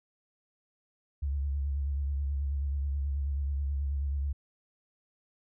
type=tone with vibrato; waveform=sine; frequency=70.1 Hz; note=C#2; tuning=20 cents sharp; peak=-28 dBFS; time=1.22-4.33 s; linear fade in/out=10 ms; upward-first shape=sine; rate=9.3 Hz; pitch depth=55 cents each way; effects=none